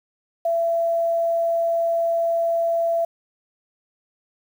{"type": "tone with quantisation", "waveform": "sine", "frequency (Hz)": 671, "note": "E5", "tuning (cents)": 31, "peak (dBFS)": -18, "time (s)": [0.45, 3.05], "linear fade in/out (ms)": 5, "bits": 8, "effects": []}